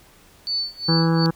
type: tone with tremolo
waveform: sine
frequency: 4498 Hz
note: C#8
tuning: 24 cents sharp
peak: -20 dBFS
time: 0.47-1.26 s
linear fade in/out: 0 ms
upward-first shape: sine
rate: 2.7 Hz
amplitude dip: 95%
type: harmonic tone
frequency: 164.7 Hz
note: E3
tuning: 1 cent flat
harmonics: 1 / 2 / 3 / 5 / 6 / 7 / 8 / 9 / 10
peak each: -17 / -23 / -27 / -31 / -33 / -34 / -35 / -36 / -37 dBFS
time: 0.88-1.31 s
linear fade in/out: 10 ms
effects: pink hiss -52 dBFS RMS until 1.35 s